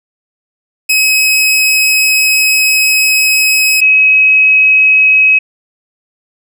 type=tone pair in turn; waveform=sawtooth / sine; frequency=2551 / 2551 Hz; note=D#7 / D#7; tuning=+43 / +43 cents; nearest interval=unison; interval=0 cents; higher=neither; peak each=-4 dBFS; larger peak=neither; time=0.89-3.81 / 3.81-5.39 s; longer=first; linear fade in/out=10 ms; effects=none